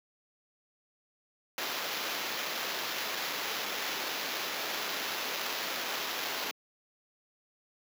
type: noise with sample-and-hold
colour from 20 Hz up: white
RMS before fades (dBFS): -35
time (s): 1.58-6.51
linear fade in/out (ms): 0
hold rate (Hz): 8820
effects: high-pass 300 Hz 12 dB/octave